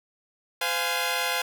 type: chord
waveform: 10% pulse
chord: F minor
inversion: second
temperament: equal with one note detuned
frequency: 511.6 / 698.5 / 830.6 Hz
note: C5 / F5 / Ab5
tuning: -39 / 0 / 0 cents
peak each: -21 dBFS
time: 0.61-1.42 s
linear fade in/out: 5 ms
effects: none